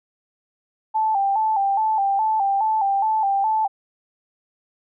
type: tone with vibrato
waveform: sine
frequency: 830.6 Hz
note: G#5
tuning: in tune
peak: -17 dBFS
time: 0.94-3.68 s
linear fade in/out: 20 ms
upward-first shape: square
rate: 2.4 Hz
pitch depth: 88 cents each way
effects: none

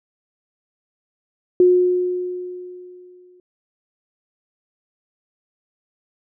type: tone with exponential decay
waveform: sine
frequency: 361 Hz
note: F#4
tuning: 43 cents flat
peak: -8 dBFS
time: 1.6-3.4 s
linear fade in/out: 2 ms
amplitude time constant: 390 ms
effects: none

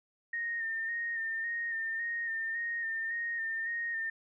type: tone with vibrato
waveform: sine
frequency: 1835 Hz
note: A#6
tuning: 28 cents flat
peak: -32 dBFS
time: 0.33-4.1 s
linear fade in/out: 5 ms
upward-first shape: square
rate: 1.8 Hz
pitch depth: 26 cents each way
effects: none

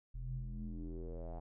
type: tone with low-pass filter sweep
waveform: square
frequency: 41.84 Hz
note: E1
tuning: 27 cents sharp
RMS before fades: -43 dBFS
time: 0.14-1.4 s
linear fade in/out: 10 ms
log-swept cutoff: 93 to 770 Hz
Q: 4.9
effects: none

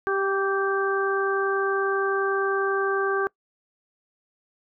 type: harmonic tone with a mistuned harmonic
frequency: 392 Hz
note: G4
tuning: in tune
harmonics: 1 / 2 / 3 / 4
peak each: -24 / -32 / -28 / -28 dBFS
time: 0.07-3.27 s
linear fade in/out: 0 ms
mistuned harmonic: 3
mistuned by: -20 cents
effects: noise-tail reverb RT60 0.1 s tail -23 dB re dry

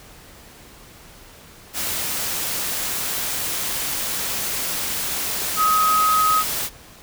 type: tone in noise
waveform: sine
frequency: 1264 Hz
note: D#6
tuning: 27 cents sharp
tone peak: -15 dBFS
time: 5.56-6.44 s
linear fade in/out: 50 ms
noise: white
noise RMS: -25 dBFS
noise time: 1.73-6.7 s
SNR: +7 dB
effects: pink hiss -45 dBFS RMS until 7.02 s

